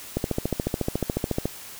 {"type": "click train", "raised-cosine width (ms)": 2, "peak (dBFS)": -10, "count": 19, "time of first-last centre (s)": [0.17, 1.456], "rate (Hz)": 14, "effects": ["white hiss -41 dBFS RMS until 1.79 s"]}